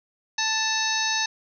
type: harmonic tone with a mistuned harmonic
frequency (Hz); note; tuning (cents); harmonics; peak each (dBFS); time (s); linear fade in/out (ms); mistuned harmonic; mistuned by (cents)
880; A5; 0; 1 / 2 / 3 / 4 / 5 / 6 / 7; -30 / -28 / -32 / -30 / -31 / -31 / -29; 0.38-1.26; 5; 4; +130
effects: none